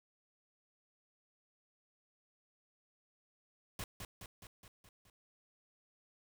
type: noise with echo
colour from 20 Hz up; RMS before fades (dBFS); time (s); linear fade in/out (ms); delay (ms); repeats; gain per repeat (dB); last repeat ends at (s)
pink; -42; 3.79-3.84; 2; 210; 6; -4; 5.1
effects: none